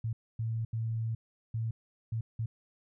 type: tone bursts at uneven times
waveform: sine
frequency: 113 Hz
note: A2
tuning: 47 cents sharp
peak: -30 dBFS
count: 6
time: 0.04-0.13 / 0.39-0.65 / 0.73-1.15 / 1.54-1.71 / 2.12-2.21 / 2.39-2.46 s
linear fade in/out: 5 ms
effects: none